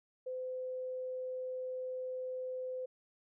sine tone, 511 Hz, C5, 41 cents flat, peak -37 dBFS, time 0.26-2.86 s, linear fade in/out 10 ms, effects none

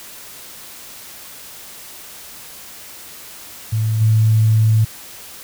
sine tone with level steps, 110 Hz, A2, in tune, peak -15 / -10 dBFS, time 3.72-4.85 s, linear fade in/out 10 ms, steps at 4 s, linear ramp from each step 20 ms, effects white hiss -37 dBFS RMS until 5.43 s

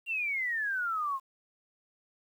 sine exponential sweep, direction down, 2794 to 1046.5 Hz, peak -29 dBFS, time 0.06-1.2 s, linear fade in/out 50 ms, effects 10-bit

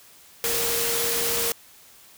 sine tone in noise, 466.2 Hz, A#4, in tune, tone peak -30 dBFS, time 0.44-1.52 s, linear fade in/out 0 ms, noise white, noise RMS -25 dBFS, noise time 0.44-1.52 s, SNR -8 dB, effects white hiss -51 dBFS RMS until 2.17 s

